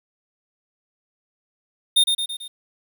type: tone with echo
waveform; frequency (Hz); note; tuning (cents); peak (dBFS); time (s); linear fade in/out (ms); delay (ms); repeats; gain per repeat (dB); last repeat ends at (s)
square; 3647; A#7; -39; -13; 1.96-2.04; 10; 110; 4; -5; 2.48
effects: 9-bit